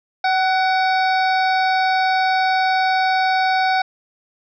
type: harmonic tone with a mistuned harmonic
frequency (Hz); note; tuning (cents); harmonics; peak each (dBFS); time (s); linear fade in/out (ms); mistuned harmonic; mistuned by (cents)
755; F#5; +35; 1 / 2 / 3 / 5 / 6 / 7; -16 / -22 / -26 / -30 / -32 / -33; 0.24-3.82; 5; 2; -28
effects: none